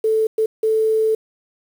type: tone bursts at uneven times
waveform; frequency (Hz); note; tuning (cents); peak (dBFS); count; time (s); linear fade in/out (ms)
sine; 439.3; A4; -3; -14; 3; 0.04-0.27 / 0.38-0.46 / 0.63-1.15; 5
effects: 7-bit